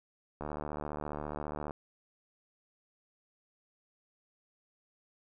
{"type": "click train", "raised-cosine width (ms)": 1, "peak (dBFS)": -24, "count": 98, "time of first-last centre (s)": [0.41, 1.709], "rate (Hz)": 74.7, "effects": []}